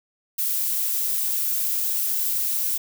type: noise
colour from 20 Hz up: violet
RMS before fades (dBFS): -24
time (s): 0.38-2.78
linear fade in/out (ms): 10
effects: none